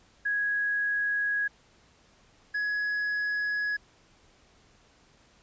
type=tone pair in turn; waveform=sine / triangle; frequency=1661.2 / 1678.6 Hz; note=G#6 / G#6; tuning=0 / +18 cents; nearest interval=unison; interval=18 cents; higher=second; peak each=-25 / -25 dBFS; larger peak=neither; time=0.25-1.48 / 2.54-3.77 s; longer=neither; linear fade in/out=10 ms; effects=pink hiss -61 dBFS RMS until 5.42 s + resampled to 16000 Hz